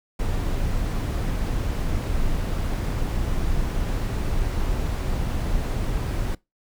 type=noise; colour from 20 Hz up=brown; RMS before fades=-24 dBFS; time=0.19-6.35 s; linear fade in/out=5 ms; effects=noise-tail reverb RT60 0.2 s tail -22 dB re dry